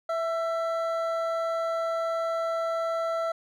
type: tone pair together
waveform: triangle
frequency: 659.3 / 1339.3 Hz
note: E5 / E6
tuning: 0 / +27 cents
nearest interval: octave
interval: 1227 cents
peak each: -25 / -30 dBFS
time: 0.09-3.32 s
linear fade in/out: 5 ms
effects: none